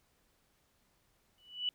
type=tone with exponential growth; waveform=sine; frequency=2960 Hz; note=F#7; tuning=in tune; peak=-28 dBFS; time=1.38-1.69 s; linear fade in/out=1 ms; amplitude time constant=67 ms; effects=pink hiss -73 dBFS RMS until 1.74 s